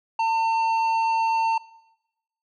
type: tone with tanh clipping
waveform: sine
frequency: 902 Hz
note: A5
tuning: 43 cents sharp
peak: -21 dBFS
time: 0.19-1.58 s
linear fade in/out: 5 ms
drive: 9 dB
effects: noise-tail reverb RT60 0.9 s tail -20 dB re dry